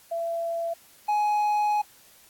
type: tone pair in turn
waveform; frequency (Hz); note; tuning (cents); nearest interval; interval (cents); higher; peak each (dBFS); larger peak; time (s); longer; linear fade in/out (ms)
sine / triangle; 672 / 837.4; E5 / G#5; +33 / +14; major third; 381; second; -26 / -19; second; 0.11-0.74 / 1.08-1.82; second; 10
effects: white hiss -55 dBFS RMS until 2.29 s + AAC 64 kbps